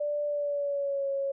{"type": "tone with pitch glide", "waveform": "sine", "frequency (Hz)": [587.3, 551.1], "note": ["D5", "C#5"], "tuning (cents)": [0, -10], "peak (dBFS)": -27, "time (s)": [0, 1.32], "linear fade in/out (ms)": 10, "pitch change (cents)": -110, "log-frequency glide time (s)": [0.26, 1.08], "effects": []}